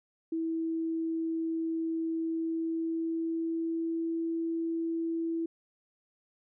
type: tone with pitch glide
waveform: sine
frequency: 326.2 to 330.2 Hz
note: E4 to E4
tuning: -18 to +3 cents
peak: -29 dBFS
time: 0.32-5.46 s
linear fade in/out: 5 ms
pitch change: +21 cents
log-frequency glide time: 2.18-4.21 s
effects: none